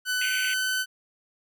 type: tone with pitch glide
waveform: sawtooth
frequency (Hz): 1500 to 1515.7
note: F#6 to F#6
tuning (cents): +23 to +41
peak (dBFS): -21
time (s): 0.05-0.86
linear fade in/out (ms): 50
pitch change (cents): +18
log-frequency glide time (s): 0.21-0.27
type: band-pass noise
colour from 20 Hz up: white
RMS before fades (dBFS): -33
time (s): 0.21-0.54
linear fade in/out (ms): 5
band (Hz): 2000 to 3100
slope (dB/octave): 96
effects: none